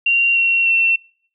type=tone with pitch steps; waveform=sine; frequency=2762 / 2733 / 2705 Hz; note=F7 / F7 / E7; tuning=-20 / -38 / +44 cents; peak=-12 dBFS; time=0.06-0.96 s; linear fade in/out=5 ms; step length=300 ms; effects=noise-tail reverb RT60 0.6 s tail -26 dB re dry